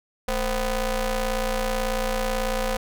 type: ring-modulated tone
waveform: sawtooth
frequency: 245.9 Hz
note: B3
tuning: 7 cents flat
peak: -16 dBFS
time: 0.28-2.77 s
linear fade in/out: 5 ms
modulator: 275 Hz
effects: none